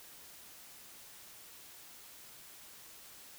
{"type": "silence", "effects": ["white hiss -54 dBFS RMS until 3.38 s"]}